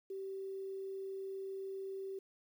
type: tone with quantisation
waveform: sine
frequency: 386.6 Hz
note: G4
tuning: 24 cents flat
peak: -40 dBFS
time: 0.1-2.19 s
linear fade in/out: 5 ms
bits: 11
effects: none